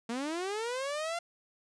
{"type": "linear sweep", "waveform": "sawtooth", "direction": "up", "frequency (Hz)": [223.5, 696], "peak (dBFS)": -29, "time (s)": [0.09, 1.19], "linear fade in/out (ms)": 5, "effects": ["resampled to 22050 Hz"]}